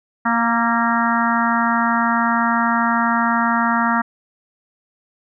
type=harmonic tone with a mistuned harmonic; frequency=233.1 Hz; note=A#3; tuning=in tune; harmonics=1 / 3 / 4 / 5 / 6 / 7 / 8; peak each=-20 / -25 / -21 / -23 / -22 / -26 / -26 dBFS; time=0.25-4.02 s; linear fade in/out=10 ms; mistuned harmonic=6; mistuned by=-32 cents; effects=none